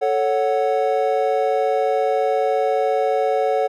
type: chord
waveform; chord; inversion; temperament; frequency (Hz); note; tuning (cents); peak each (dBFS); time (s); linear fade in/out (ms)
triangle; F# minor; first; equal; 440 / 554.4 / 740; A4 / C#5 / F#5; 0 / 0 / 0; -19; 0.01-3.68; 20
effects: none